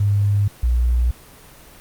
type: tone pair in turn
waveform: sine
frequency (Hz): 101.6 / 60.3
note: G#2 / B1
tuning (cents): -38 / -41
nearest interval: major sixth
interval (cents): 903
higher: first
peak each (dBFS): -14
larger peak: neither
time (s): 0-0.48 / 0.63-1.11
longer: neither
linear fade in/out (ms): 5
effects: pink hiss -44 dBFS RMS until 1.8 s + Opus 24 kbps

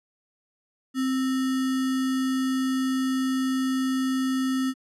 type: tone with sample-and-hold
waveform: sine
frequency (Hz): 261.6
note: C4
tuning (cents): 0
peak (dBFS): -22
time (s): 0.94-4.74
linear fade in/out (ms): 50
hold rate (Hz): 1575
effects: low-pass 12000 Hz 12 dB/octave

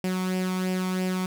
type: tone with flanger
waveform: sawtooth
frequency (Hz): 185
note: F#3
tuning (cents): 0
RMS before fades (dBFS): -27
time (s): 0.04-1.26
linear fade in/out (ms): 2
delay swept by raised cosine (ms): 0.38 to 0.91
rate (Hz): 3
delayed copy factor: +0.55
effects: none

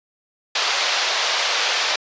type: band-pass noise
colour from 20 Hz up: white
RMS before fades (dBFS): -21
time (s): 0.55-1.96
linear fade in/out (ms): 5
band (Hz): 520 to 5100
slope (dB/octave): 24
effects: resampled to 16000 Hz

